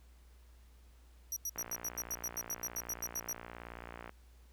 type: tone bursts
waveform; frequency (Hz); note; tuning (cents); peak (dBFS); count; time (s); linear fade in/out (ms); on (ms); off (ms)
sawtooth; 5800; F#8; -35; -33; 16; 1.32-3.329; 2; 44; 87
type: click train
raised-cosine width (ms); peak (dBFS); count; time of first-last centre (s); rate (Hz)
0.5; -30; 150; 1.56-4.094; 58.8
effects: added 60 Hz sine -57 dBFS peak until 4.52 s + pink hiss -69 dBFS RMS until 4.52 s